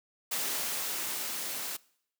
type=noise with level ramp; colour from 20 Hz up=white; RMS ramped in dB=-32 to -37 dBFS; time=0.31-1.77 s; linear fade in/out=10 ms; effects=noise-tail reverb RT60 0.7 s tail -23 dB re dry + high-pass 200 Hz 12 dB/octave